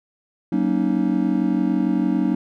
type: chord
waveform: triangle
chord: D# minor seventh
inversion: first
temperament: just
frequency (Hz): 186.68 / 233.3 / 280 / 311.1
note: F#3 / A#3 / C#4 / D#4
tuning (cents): +16 / +2 / +18 / 0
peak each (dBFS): -21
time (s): 0.52-2.35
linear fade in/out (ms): 5
effects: none